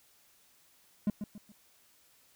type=tone with echo; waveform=triangle; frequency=207.7 Hz; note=G#3; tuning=in tune; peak=-23 dBFS; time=1.07-1.1 s; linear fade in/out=2 ms; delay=140 ms; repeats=3; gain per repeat=-9 dB; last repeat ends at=1.52 s; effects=white hiss -65 dBFS RMS until 2.35 s